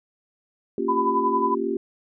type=chord; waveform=sine; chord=G half-diminished seventh; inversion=first; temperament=equal; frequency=233.1 / 277.2 / 349.2 / 392 Hz; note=Bb3 / Db4 / F4 / G4; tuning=0 / 0 / 0 / 0 cents; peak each=-30 / -30 / -28 / -26 dBFS; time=0.78-1.77 s; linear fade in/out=2 ms
type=tone with tremolo; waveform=sine; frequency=1000 Hz; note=B5; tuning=21 cents sharp; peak=-18 dBFS; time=0.88-1.55 s; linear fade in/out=10 ms; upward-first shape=sine; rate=11 Hz; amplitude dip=60%
effects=none